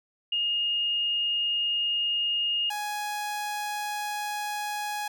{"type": "tone pair in turn", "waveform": ["sine", "sawtooth"], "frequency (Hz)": [2845, 833.5], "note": ["F7", "G#5"], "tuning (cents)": [31, 6], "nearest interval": "octave + major sixth", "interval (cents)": 2125, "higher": "first", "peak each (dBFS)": [-24, -26], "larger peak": "first", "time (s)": [[0.32, 2.7], [2.7, 5.08]], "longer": "neither", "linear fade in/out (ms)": 5, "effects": []}